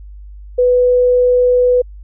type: tone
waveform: sine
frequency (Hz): 496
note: B4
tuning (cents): +7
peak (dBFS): -8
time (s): 0.58-1.82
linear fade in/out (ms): 10
effects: added 50 Hz sine -31 dBFS peak until 2.03 s